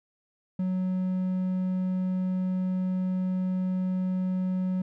triangle tone with hard clipping, 185 Hz, F#3, in tune, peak -26 dBFS, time 0.59-4.82 s, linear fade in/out 5 ms, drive 6 dB, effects none

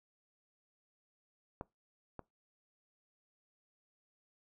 clicks, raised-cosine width 1 ms, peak -26 / -30 dBFS, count 2, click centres 1.611 / 2.193 s, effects noise-tail reverb RT60 0.2 s tail -22 dB re dry

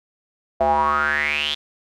square tone with band-pass filter sweep, 73.7 Hz, D2, 7 cents sharp, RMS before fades -20 dBFS, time 0.6-1.55 s, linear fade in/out 10 ms, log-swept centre 680 to 3500 Hz, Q 8.6, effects none

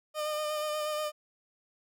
30% pulse tone with vibrato, 607 Hz, D#5, 43 cents flat, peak -28 dBFS, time 0.14-1.12 s, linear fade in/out 50 ms, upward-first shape sine, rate 8.3 Hz, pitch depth 21 cents each way, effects none

